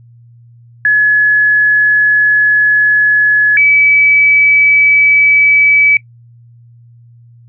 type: tone pair in turn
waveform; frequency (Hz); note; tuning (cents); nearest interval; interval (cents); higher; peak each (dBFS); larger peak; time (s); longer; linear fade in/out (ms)
sine; 1699 / 2292; G#6 / D7; +39 / -43; perfect fourth; 518; second; -5; neither; 0.85-3.57 / 3.57-5.97; first; 2
effects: noise-tail reverb RT60 0.1 s tail -20 dB re dry + added 118 Hz sine -38 dBFS peak until 7.48 s